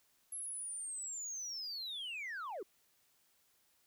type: linear sweep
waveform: sine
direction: down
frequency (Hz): 11190 to 333.2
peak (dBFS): -38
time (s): 0.32-2.63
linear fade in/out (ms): 5
effects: tanh soft clip ceiling -39 dBFS + white hiss -73 dBFS RMS until 3.86 s